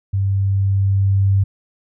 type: tone with level ramp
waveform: sine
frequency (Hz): 97.9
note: G2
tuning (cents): -2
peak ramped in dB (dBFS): -15 to -11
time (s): 0.13-1.44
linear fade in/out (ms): 10
effects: none